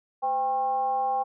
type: tone with frequency modulation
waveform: sine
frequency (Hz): 796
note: G5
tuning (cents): +26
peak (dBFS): -23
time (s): 0.22-1.24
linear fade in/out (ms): 20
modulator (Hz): 284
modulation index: 0.5
effects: none